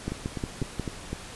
two click trains, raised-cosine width 3 ms, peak -16 / -18 dBFS, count 5 / 5, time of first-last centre 0.08-0.797 / 0.12-1.13 s, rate 5.58 / 3.96 Hz, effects pink hiss -42 dBFS RMS until 1.35 s + resampled to 24000 Hz

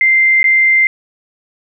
sine tone with dropouts, 2088 Hz, C7, 4 cents flat, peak -7 dBFS, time 0.01-0.87 s, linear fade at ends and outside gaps 1 ms, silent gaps 0.43-0.442 s, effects none

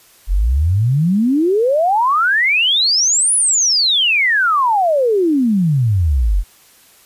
sine exponential two-way sweep, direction up then down, 41.2 to 10260 to 41.2 Hz, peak -11 dBFS, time 0.27-6.44 s, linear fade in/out 50 ms, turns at 3.35 s, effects white hiss -48 dBFS RMS until 7.05 s + resampled to 32000 Hz

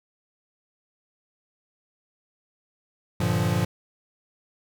square chord, G minor seventh, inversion none, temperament equal, 98 / 116.54 / 146.83 / 174.61 Hz, G2 / Bb2 / D3 / F3, 0 / 0 / 0 / 0 cents, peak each -28 / -27 / -30 / -27 dBFS, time 3.2-3.65 s, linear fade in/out 5 ms, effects none

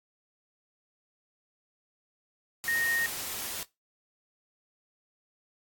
sine tone in noise, 1856 Hz, A#6, 8 cents flat, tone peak -26 dBFS, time 2.68-3.06 s, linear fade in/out 0 ms, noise white, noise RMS -36 dBFS, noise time 2.64-3.63 s, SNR +7 dB, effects noise-tail reverb RT60 0.2 s tail -19 dB re dry + AAC 64 kbps

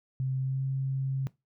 sine tone with pitch glide, 131.7 to 134.16 Hz, C3 to C3, +12 to +44 cents, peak -27 dBFS, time 0.2-1.27 s, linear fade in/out 0 ms, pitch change +32 cents, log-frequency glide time 0.39-0.64 s, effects noise-tail reverb RT60 0.2 s tail -19 dB re dry

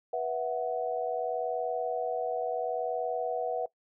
sine chord, B suspended fourth, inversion none, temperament equal with one note detuned, 488.2 / 659.3 / 740 Hz, B4 / E5 / F#5, -20 / 0 / 0 cents, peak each -33 dBFS, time 0.13-3.66 s, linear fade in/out 5 ms, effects noise-tail reverb RT60 0.1 s tail -20 dB re dry

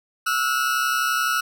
40% pulse tone pair together, 1313.4 / 1445 Hz, E6 / F#6, -7 / -41 cents, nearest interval major second, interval 166 cents, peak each -22 dBFS, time 0.26-1.41 s, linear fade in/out 10 ms, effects none

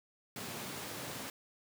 pink high-pass noise, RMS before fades -43 dBFS, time 0.36-1.3 s, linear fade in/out 2 ms, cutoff 110 Hz, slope 24 dB/octave, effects none

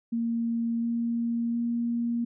sine tone with pitch steps, 231.7 / 233.6 / 235.5 Hz, A#3 / A#3 / A#3, -10 / +4 / +18 cents, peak -25 dBFS, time 0.12-2.25 s, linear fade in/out 10 ms, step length 710 ms, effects none

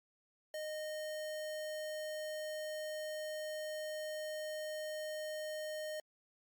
square tone, 616 Hz, D#5, 17 cents flat, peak -40 dBFS, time 0.54-6 s, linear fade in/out 2 ms, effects MP3 96 kbps

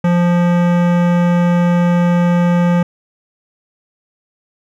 sine tone with hard clipping, 174.61 Hz, F3, in tune, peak -12 dBFS, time 0.04-2.83 s, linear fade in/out 5 ms, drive 18 dB, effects none

